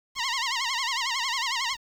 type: tone with vibrato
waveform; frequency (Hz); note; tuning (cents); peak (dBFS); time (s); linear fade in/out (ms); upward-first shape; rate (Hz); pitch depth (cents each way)
10% pulse; 1000; B5; +21; -17; 0.15-1.77; 50; sine; 11; 160
effects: low-pass 7000 Hz 12 dB/octave + 8-bit